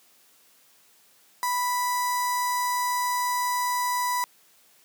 sawtooth tone with notch filter, 987.8 Hz, B5, in tune, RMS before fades -26 dBFS, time 1.43-4.24 s, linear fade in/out 0 ms, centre 2900 Hz, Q 1.1, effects white hiss -59 dBFS RMS until 4.84 s + high-pass 150 Hz 12 dB/octave

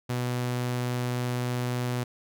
sawtooth tone, 123.47 Hz, B2, in tune, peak -23 dBFS, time 0.09-2.04 s, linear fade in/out 10 ms, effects none

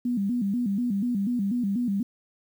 sine tone with vibrato, 220 Hz, A3, in tune, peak -23 dBFS, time 0.05-2.03 s, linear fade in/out 5 ms, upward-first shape square, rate 4.1 Hz, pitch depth 180 cents each way, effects 9-bit

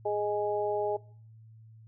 harmonic tone, 207.7 Hz, G#3, in tune, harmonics 2 / 3 / 4, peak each -30 / -32 / -33 dBFS, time 0.05-0.97 s, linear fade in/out 10 ms, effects noise-tail reverb RT60 0.5 s tail -22 dB re dry + added 111 Hz sine -50 dBFS peak until 1.87 s

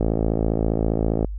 click train, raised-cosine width 2 ms, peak -8 dBFS, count 69, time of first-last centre 0.01-1.246 s, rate 55 Hz, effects added 50 Hz sine -27 dBFS peak until 1.38 s

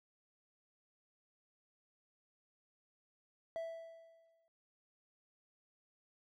triangle tone with exponential decay, 659.3 Hz, E5, in tune, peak -35 dBFS, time 3.56-4.48 s, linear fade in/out 0 ms, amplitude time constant 200 ms, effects none

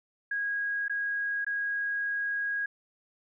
sine tone with dropouts, 1644 Hz, G#6, 18 cents flat, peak -28 dBFS, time 0.31-2.66 s, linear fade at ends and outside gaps 5 ms, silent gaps 0.882-0.896 / 1.447-1.465 s, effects none

